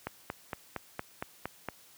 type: click train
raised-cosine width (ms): 0.5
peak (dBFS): -19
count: 8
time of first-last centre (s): 0.07-1.687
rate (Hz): 4.33
effects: white hiss -58 dBFS RMS until 1.97 s + high-pass 60 Hz 12 dB/octave